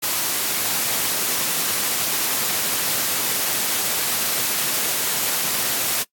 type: high-pass noise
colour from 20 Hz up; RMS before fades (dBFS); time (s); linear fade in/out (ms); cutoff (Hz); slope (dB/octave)
white; -22; 0.02-6.04; 20; 120; 12
effects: noise-tail reverb RT60 0.1 s tail -22 dB re dry + AAC 64 kbps